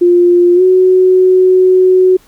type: tone with pitch glide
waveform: sine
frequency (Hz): 351.4 to 370.6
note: F4 to F#4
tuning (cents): +11 to +3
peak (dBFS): -4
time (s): 0.01-2.17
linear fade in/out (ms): 10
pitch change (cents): +92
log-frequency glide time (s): 0.55-0.62
effects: pink hiss -47 dBFS RMS until 2.27 s